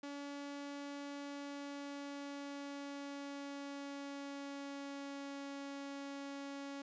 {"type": "tone with pitch glide", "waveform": "sawtooth", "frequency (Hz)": [284.2, 279.2], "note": ["C#4", "C#4"], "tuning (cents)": [43, 13], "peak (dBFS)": -40, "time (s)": [0.03, 6.82], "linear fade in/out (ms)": 5, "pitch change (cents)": -30, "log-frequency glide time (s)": [1.18, 5.43], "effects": ["resampled to 16000 Hz"]}